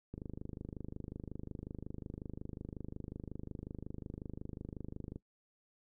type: click train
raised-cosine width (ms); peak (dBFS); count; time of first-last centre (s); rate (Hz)
3; -30; 129; 0.14-5.16; 25.5
effects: noise-tail reverb RT60 0.1 s tail -19 dB re dry